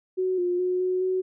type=tone with pitch steps; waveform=sine; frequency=371.7 / 355.3 / 364.3 / 367.9 / 372.4 Hz; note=F#4 / F4 / F#4 / F#4 / F#4; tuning=+8 / +30 / -27 / -10 / +11 cents; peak=-22 dBFS; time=0.17-1.22 s; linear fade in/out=20 ms; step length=210 ms; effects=none